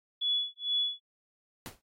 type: tone with tremolo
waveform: sine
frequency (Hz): 3408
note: G#7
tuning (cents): +44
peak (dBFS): -25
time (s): 0.21-1.01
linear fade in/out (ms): 10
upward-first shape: sine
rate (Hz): 2.2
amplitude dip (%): 100
type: noise with exponential decay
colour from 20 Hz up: pink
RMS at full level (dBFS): -37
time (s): 1.66-1.81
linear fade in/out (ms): 0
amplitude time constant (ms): 31
effects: AAC 48 kbps